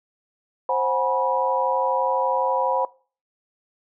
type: tone cluster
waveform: sine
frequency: 526 / 737 / 829 / 974 Hz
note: C5 / F#5 / G#5 / B5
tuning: +9 / -7 / -3 / -24 cents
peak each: -24 / -28 / -27 / -23 dBFS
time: 0.69-2.85 s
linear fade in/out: 2 ms
effects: noise-tail reverb RT60 0.4 s tail -22 dB re dry